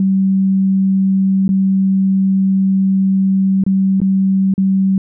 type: tone with dropouts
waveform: sine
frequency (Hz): 192.2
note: G3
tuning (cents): -34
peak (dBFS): -10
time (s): 0-4.98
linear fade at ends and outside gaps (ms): 2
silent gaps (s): 1.48-1.49 / 3.638-3.664 / 4.003-4.016 / 4.539-4.579
effects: none